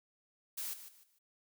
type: noise with echo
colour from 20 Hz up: blue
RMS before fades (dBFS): -40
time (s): 0.57-0.74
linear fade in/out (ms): 10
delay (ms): 150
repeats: 3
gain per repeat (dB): -11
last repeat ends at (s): 1.19
effects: none